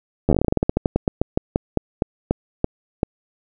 slowing click train, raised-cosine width 2 ms, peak -3 dBFS, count 26, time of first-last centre 0.29-3.031 s, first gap 11 ms, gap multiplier 1.16, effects none

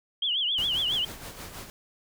sine tone with vibrato, 3136 Hz, G7, in tune, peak -24 dBFS, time 0.22-1.05 s, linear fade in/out 5 ms, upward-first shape triangle, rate 7.3 Hz, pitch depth 190 cents each way
pink noise with tremolo, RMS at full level -39 dBFS, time 0.58-1.7 s, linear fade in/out 0 ms, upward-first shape sine, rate 6.2 Hz, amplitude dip 55%
effects none

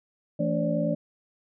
sine tone cluster, 166.8 / 222.6 / 288.1 / 533 / 583 Hz, E3 / A3 / D4 / C5 / D5, +21 / +20 / -33 / +32 / -13 cents, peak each -28 / -30 / -31 / -34 / -28 dBFS, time 0.39-0.95 s, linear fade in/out 10 ms, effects none

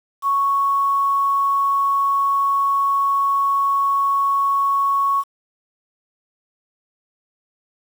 sine tone with quantisation, 1108.7 Hz, C#6, in tune, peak -15 dBFS, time 0.22-5.24 s, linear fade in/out 50 ms, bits 7, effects none

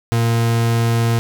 40% pulse tone, 115.9 Hz, A#2, 10 cents flat, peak -13 dBFS, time 0.12-1.19 s, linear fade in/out 0 ms, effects none

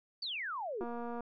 sine exponential sweep, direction down, 4699 to 333 Hz, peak -36 dBFS, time 0.22-0.84 s, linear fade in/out 5 ms
click train, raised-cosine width 1 ms, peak -29 dBFS, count 95, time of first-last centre 0.81-1.207 s, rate 237 Hz
effects none

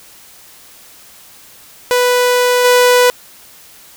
sawtooth tone with level steps, 493.9 Hz, B4, in tune, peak -6 / -3 dBFS, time 1.91-3.1 s, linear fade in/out 0 ms, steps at 2.64 s, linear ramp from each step 10 ms, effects white hiss -41 dBFS RMS until 3.96 s

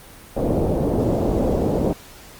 white low-pass noise, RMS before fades -20 dBFS, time 0.36-1.93 s, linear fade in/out 5 ms, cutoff 570 Hz, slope 24 dB/octave, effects pink hiss -43 dBFS RMS until 2.39 s + Opus 32 kbps

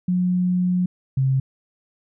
sine tone pair in turn, 180.6 / 133.23 Hz, F#3 / C3, -42 / +32 cents, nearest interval perfect fourth, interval 526 cents, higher first, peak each -17 / -16 dBFS, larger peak second, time 0.08-0.86 / 1.17-1.4 s, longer first, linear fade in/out 5 ms, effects none

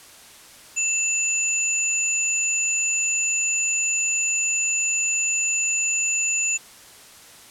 sine tone pair together, 2673 / 6985 Hz, E7 / A8, +23 / -14 cents, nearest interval octave + perfect fourth, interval 1663 cents, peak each -25 / -21 dBFS, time 0.76-6.58 s, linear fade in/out 20 ms, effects white hiss -46 dBFS RMS until 7.5 s + low-pass 11000 Hz 12 dB/octave

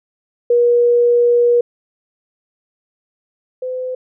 sine tone pair in turn, 479.5 / 509.4 Hz, A#4 / C5, +49 / -46 cents, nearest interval minor second, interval 105 cents, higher second, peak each -9 / -20 dBFS, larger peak first, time 0.5-1.61 / 3.62-3.95 s, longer first, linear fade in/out 5 ms, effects none

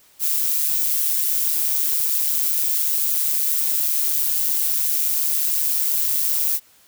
violet noise with amplitude modulation, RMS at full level -18 dBFS, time 0.19-6.6 s, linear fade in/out 50 ms, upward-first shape sine, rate 150 Hz, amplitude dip 55%, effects white hiss -54 dBFS RMS until 6.87 s

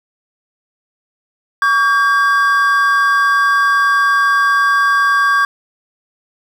triangle tone pair together, 1135.6 / 1606 Hz, C#6 / G6, +41 / +41 cents, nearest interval tritone, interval 600 cents, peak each -11 dBFS, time 1.62-5.45 s, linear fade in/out 2 ms, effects 7-bit

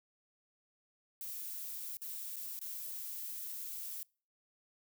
violet noise with dropouts, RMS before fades -43 dBFS, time 1.21-4.03 s, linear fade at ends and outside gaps 1 ms, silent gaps 1.97-2.017 / 2.36-2.365 / 2.591-2.614 s, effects noise-tail reverb RT60 0.4 s tail -26 dB re dry

